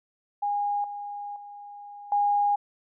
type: tone with level steps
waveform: sine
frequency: 818 Hz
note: G#5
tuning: 26 cents flat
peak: -24 / -33 / -40 / -20 dBFS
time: 0.42-2.56 s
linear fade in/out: 10 ms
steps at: 0.84 / 1.36 / 2.12 s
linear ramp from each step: 2 ms
effects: none